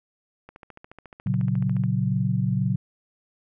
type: click train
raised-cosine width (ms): 0.5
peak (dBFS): -28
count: 20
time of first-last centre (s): 0.49-1.838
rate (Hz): 14.1
type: chord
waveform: sine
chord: F# major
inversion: first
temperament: equal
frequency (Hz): 116.54 / 138.59 / 185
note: A#2 / C#3 / F#3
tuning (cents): 0 / 0 / 0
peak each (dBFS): -25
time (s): 1.26-2.76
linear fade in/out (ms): 5
effects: none